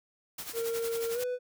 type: noise with tremolo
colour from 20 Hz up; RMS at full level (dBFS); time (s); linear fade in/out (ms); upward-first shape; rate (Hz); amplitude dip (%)
white; -38; 0.38-1.24; 5; sine; 11; 70
type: tone with pitch glide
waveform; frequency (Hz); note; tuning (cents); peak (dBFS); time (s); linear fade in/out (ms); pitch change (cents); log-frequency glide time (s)
triangle; 461.1 to 497.1; A#4 to B4; -19 to +11; -28; 0.53-1.39; 50; +130; 1.13-1.2
effects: none